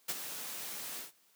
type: noise with ADSR envelope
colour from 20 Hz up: white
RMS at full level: -33 dBFS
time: 0.08-1.12 s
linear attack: 17 ms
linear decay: 39 ms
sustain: -9 dB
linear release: 130 ms
effects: white hiss -68 dBFS RMS until 1.35 s + high-pass 150 Hz 12 dB/octave